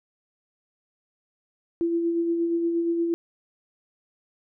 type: tone with tremolo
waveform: sine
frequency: 337.4 Hz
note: E4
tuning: 40 cents sharp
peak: -20 dBFS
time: 1.81-3.14 s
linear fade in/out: 0 ms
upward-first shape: sine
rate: 8.5 Hz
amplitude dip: 35%
effects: none